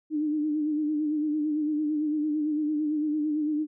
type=tone with vibrato; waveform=sine; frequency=302.7 Hz; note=D#4; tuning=48 cents flat; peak=-24 dBFS; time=0.1-3.67 s; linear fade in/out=50 ms; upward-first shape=sine; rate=8.9 Hz; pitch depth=48 cents each way; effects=none